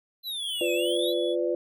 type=exponential two-way sweep; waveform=square; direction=down then up; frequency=4090 to 2514 to 4090 Hz; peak=-31 dBFS; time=0.23-1.14 s; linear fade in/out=50 ms; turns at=0.72 s
type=tone with tremolo; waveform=triangle; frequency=3400 Hz; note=G#7; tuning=40 cents sharp; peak=-32 dBFS; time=0.41-1.36 s; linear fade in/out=50 ms; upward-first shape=triangle; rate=1.8 Hz; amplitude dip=30%
type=chord; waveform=sine; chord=B diminished; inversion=second; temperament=equal with one note detuned; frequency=349.2 / 502.5 / 587.3 Hz; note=F4 / B4 / D5; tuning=0 / +30 / 0 cents; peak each=-27 / -28 / -30 dBFS; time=0.61-1.55 s; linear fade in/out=2 ms
effects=none